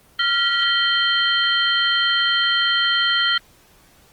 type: tone cluster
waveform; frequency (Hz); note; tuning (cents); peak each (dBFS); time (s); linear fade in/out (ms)
sine; 1389 / 1928 / 3128 / 4200; F6 / B6 / G7 / C8; -10 / -42 / -4 / +6; -21 / -23 / -19 / -26; 0.19-3.38; 5
effects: pink hiss -53 dBFS RMS until 4.12 s + Opus 24 kbps